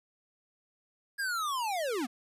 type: linear sweep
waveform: square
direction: down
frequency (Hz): 1661.2 to 220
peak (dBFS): -31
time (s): 1.18-2.07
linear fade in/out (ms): 20
effects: resampled to 32000 Hz + 12-bit